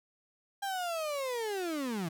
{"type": "linear sweep", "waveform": "35% pulse", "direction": "down", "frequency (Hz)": [806, 155.56], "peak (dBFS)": -31, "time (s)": [0.62, 2.09], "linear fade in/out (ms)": 10, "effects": []}